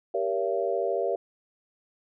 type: chord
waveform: sine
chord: G diminished seventh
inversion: none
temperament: just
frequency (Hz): 392 / 470.4 / 564.5 / 677.4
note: G4 / Bb4 / Db5 / Fb5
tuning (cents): 0 / +16 / +31 / +47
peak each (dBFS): -30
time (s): 0.14-1.16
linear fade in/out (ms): 5
effects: none